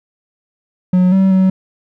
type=tone with pitch steps; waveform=triangle; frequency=182.3 / 191.4 / 188.5 Hz; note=F#3 / G3 / F#3; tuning=-25 / -41 / +32 cents; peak=-6 dBFS; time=0.93-1.5 s; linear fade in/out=5 ms; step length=190 ms; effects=none

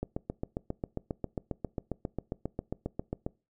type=click train; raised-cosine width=2 ms; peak=-19 dBFS; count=25; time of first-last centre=0.03-3.265 s; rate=7.42 Hz; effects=noise-tail reverb RT60 0.3 s tail -23 dB re dry

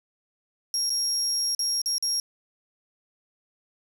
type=tone with dropouts; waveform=35% pulse; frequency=5588 Hz; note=F8; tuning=in tune; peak=-21 dBFS; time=0.74-2.2 s; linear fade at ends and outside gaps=1 ms; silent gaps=0.896-0.902 / 1.549-1.592 / 1.817-1.859 / 1.982-2.025 s; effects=none

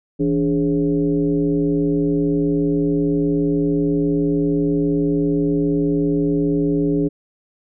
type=tone with frequency modulation; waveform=sine; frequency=289.4 Hz; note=D4; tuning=25 cents flat; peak=-15 dBFS; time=0.19-7.09 s; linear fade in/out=20 ms; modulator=125 Hz; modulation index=1.1; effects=none

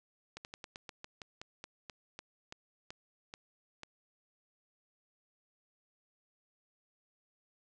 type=slowing click train; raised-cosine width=0.2 ms; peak=-27 dBFS; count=16; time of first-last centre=0.37-3.834 s; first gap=79 ms; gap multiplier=1.14; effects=resampled to 24000 Hz + 10-bit

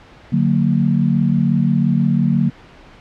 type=chord; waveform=sine; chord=D augmented; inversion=none; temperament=just; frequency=146.83 / 183.54 / 229.4 Hz; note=D3 / F#3 / A#3; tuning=0 / -14 / -28 cents; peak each=-17 dBFS; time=0.32-2.5 s; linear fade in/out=10 ms; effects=pink hiss -43 dBFS RMS until 3 s + low-pass 3000 Hz 12 dB/octave

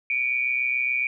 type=tone pair together; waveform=sine; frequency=2282 / 2409 Hz; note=C#7 / D7; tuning=+50 / +43 cents; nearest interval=minor second; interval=93 cents; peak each=-25 / -24 dBFS; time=0.1-1.07 s; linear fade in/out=2 ms; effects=none

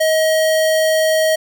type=tone; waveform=square; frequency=633 Hz; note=D#5; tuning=30 cents sharp; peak=-13 dBFS; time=0-1.36 s; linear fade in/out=10 ms; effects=none

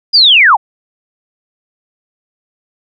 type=linear sweep; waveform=sine; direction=down; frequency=4964 to 698.5 Hz; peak=-3 dBFS; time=0.13-0.57 s; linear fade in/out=20 ms; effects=none

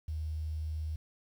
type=tone; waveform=sine; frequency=78.1 Hz; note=D#2; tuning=7 cents sharp; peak=-33 dBFS; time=0.08-0.96 s; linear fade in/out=5 ms; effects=10-bit

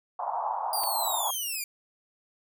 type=band-pass noise; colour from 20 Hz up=pink; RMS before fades=-31 dBFS; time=0.19-1.31 s; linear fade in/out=5 ms; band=730 to 1000 Hz; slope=48 dB/octave
type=linear sweep; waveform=5% pulse; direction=down; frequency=4844 to 2349 Hz; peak=-22 dBFS; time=0.73-1.64 s; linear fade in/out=2 ms
type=clicks; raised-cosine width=0.2 ms; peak=-26 dBFS; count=2; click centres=0.835 / 0.838 s
effects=none

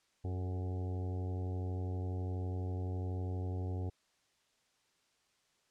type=harmonic tone with a mistuned harmonic; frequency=92.1 Hz; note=F#2; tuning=7 cents flat; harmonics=1 / 2 / 3 / 4 / 5 / 6 / 7 / 8 / 9; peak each=-35 / -49 / -47 / -49 / -50 / -57 / -59 / -54 / -59 dBFS; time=0.24-3.9 s; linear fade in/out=10 ms; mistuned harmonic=5; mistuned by=-41 cents; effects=white hiss -74 dBFS RMS until 5.7 s + low-pass 7000 Hz 12 dB/octave

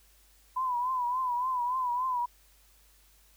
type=tone with vibrato; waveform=sine; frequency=1000 Hz; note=B5; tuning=21 cents sharp; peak=-27 dBFS; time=0.56-2.26 s; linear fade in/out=10 ms; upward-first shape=triangle; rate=3.5 Hz; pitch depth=88 cents each way; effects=added 50 Hz sine -62 dBFS peak until 3.36 s + white hiss -63 dBFS RMS until 3.36 s

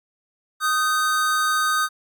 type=tone pair together; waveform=square; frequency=1244.5 / 1536.9 Hz; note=D#6 / G6; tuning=0 / -35 cents; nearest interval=major third; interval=365 cents; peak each=-21 / -24 dBFS; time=0.6-1.89 s; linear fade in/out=50 ms; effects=AAC 64 kbps

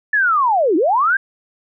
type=linear two-way sweep; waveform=sine; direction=down then up; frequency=1760 to 293.7 to 1631 Hz; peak=-12 dBFS; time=0.13-1.17 s; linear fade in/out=5 ms; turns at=0.76 s; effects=none

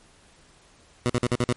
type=tone bursts; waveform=15% pulse; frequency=122.4 Hz; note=B2; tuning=15 cents flat; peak=-14 dBFS; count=6; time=1.06-1.525 s; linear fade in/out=0 ms; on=35 ms; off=51 ms; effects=pink hiss -56 dBFS RMS until 1.56 s + MP3 48 kbps

